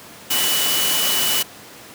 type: tone in noise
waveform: sine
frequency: 2960 Hz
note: F#7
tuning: in tune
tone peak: -22 dBFS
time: 0.3-1.43 s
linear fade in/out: 10 ms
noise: white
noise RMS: -20 dBFS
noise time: 0.3-1.43 s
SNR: -5 dB
effects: pink hiss -40 dBFS RMS until 1.94 s + high-pass 150 Hz 12 dB/octave